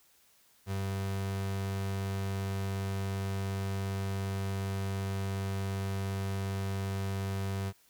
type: tone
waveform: 35% pulse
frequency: 97.3 Hz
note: G2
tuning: 12 cents flat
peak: -30 dBFS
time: 0.66-7.73 s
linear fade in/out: 50 ms
effects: white hiss -65 dBFS RMS until 7.89 s